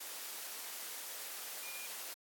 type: tone in noise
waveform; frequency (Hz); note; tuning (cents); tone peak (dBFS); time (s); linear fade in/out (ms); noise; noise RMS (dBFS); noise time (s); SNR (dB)
sine; 2424; D#7; -46; -49; 1.62-1.87; 10; white; -45; 0-2.14; -7
effects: high-pass 400 Hz 12 dB/octave + AAC 64 kbps